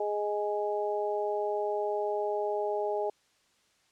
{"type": "harmonic tone", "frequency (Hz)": 207.7, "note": "G#3", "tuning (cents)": 0, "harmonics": [2, 3, 4], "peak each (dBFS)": [-31, -33, -34], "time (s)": [0, 3.1], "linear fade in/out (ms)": 5, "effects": ["white hiss -68 dBFS RMS until 3.91 s", "low-pass 7000 Hz 12 dB/octave"]}